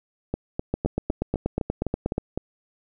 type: two click trains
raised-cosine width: 2 ms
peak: -10 / -12 dBFS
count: 13 / 9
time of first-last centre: 0.74-2.181 / 0.34-2.376 s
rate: 8.33 / 3.93 Hz
effects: none